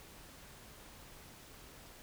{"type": "silence", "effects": ["pink hiss -55 dBFS RMS until 2.02 s"]}